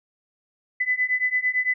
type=beating tone pair; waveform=sine; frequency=2000 / 2008.9 Hz; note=B6 / B6; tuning=+21 / +29 cents; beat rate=8.9 Hz; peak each=-24 / -23 dBFS; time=0.8-1.74 s; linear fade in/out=10 ms; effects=none